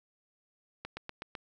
slowing click train, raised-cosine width 0.3 ms, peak -23 dBFS, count 5, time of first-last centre 0.85-1.352 s, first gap 120 ms, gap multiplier 1.03, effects none

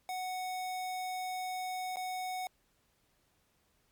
square tone with dropouts, 740 Hz, F#5, in tune, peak -36 dBFS, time 0.09-2.47 s, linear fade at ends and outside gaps 1 ms, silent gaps 1.959-1.969 s, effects pink hiss -73 dBFS RMS until 3.91 s + MP3 96 kbps

